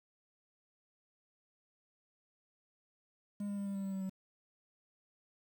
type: tone with pitch steps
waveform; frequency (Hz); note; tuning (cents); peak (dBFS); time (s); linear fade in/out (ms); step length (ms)
triangle; 204.1 / 202.1 / 200.1 / 198.18 / 196.24 / 194.32 / 192.42 / 190.54; G#3 / G#3 / G3 / G3 / G3 / G3 / G3 / G3; -30 / -47 / +36 / +19 / +2 / -15 / -32 / -49; -34; 3.4-4.096; 5; 87
effects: 10-bit